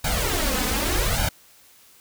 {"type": "noise with flanger", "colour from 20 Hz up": "pink", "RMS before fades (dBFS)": -23, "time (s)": [0.04, 1.29], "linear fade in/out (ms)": 5, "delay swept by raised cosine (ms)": [1.3, 4], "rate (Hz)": 0.84, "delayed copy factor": 0.85, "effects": ["white hiss -53 dBFS RMS until 2 s"]}